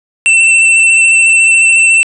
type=tone with vibrato; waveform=square; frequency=2682 Hz; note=E7; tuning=29 cents sharp; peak=-5 dBFS; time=0.26-2.03 s; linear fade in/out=0 ms; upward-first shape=square; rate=14 Hz; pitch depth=14 cents each way; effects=resampled to 24000 Hz + 7-bit